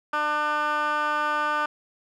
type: tone with band-pass filter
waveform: 15% pulse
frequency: 299.4 Hz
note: D4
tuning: 33 cents sharp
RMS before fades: -25 dBFS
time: 0.13-1.66 s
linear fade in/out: 5 ms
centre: 1400 Hz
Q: 2.8
effects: none